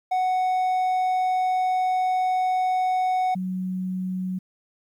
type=tone pair in turn; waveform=triangle / sine; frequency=741 / 185.25 Hz; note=F#5 / F#3; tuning=+2 / +2 cents; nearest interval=2 octaves; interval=2400 cents; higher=first; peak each=-18 / -25 dBFS; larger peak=first; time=0.11-3.35 / 3.35-4.39 s; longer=first; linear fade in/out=10 ms; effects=10-bit